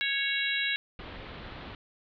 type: harmonic tone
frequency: 553 Hz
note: C#5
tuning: 4 cents flat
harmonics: 3 / 4 / 5 / 6 / 7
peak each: -32 / -32 / -34 / -37 / -33 dBFS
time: 0.01-0.76 s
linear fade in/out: 0 ms
type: low-pass noise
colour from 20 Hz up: pink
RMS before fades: -43 dBFS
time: 0.99-1.75 s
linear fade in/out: 2 ms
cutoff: 4000 Hz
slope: 48 dB/octave
effects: none